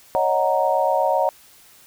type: chord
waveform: sine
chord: D# minor seventh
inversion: third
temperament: equal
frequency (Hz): 554.4 / 622.3 / 740 / 932.3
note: C#5 / D#5 / F#5 / A#5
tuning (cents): 0 / 0 / 0 / 0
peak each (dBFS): -22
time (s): 0.15-1.29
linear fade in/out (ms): 0
effects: white hiss -50 dBFS RMS until 1.86 s